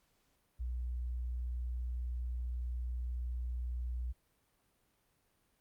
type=tone with vibrato; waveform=sine; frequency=60.9 Hz; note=B1; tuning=24 cents flat; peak=-35 dBFS; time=0.59-4.13 s; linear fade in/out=20 ms; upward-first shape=square; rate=20 Hz; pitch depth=23 cents each way; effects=pink hiss -75 dBFS RMS until 5.6 s + Opus 48 kbps